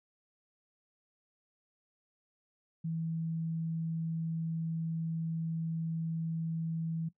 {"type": "tone", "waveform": "sine", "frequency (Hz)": 163.2, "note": "E3", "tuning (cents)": -17, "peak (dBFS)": -32, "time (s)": [2.84, 7.09], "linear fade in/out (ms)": 10, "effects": ["noise-tail reverb RT60 0.1 s tail -17 dB re dry"]}